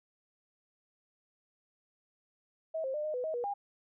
sine tone with pitch steps, 642 / 530 / 601 / 614 / 498.6 / 633 / 482.2 / 807 Hz, E5 / C5 / D5 / D#5 / B4 / D#5 / B4 / G#5, -46 / +22 / +40 / -23 / +16 / +30 / -41 / -50 cents, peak -32 dBFS, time 2.74-3.54 s, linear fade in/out 10 ms, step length 100 ms, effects none

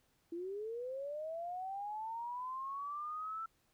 sine linear sweep, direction up, 329.6 to 1337 Hz, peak -39 dBFS, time 0.32-3.46 s, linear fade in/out 5 ms, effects pink hiss -75 dBFS RMS until 3.73 s

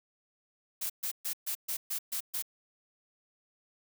blue noise bursts, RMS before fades -34 dBFS, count 8, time 0.81-2.424 s, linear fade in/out 10 ms, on 88 ms, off 130 ms, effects none

